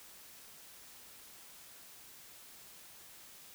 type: silence
effects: white hiss -55 dBFS RMS until 3.54 s